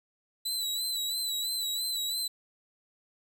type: tone with vibrato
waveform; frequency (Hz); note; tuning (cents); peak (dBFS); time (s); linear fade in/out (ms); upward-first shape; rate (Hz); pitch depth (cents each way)
sawtooth; 3970; B7; +8; -27; 0.45-2.28; 10; sine; 3; 55
effects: none